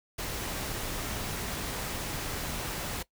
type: noise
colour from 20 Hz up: pink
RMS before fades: -35 dBFS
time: 0.18-3.03 s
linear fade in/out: 10 ms
effects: noise-tail reverb RT60 0.1 s tail -19 dB re dry